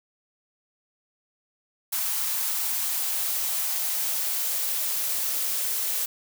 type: noise with high-pass filter sweep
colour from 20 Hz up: blue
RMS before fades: -27 dBFS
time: 1.92-6.06 s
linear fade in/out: 10 ms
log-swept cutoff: 900 to 420 Hz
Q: 2
effects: none